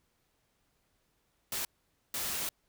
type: noise bursts at uneven times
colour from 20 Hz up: white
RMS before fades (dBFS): -35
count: 2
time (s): 1.52-1.65 / 2.14-2.49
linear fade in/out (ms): 2
effects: pink hiss -75 dBFS RMS until 2.68 s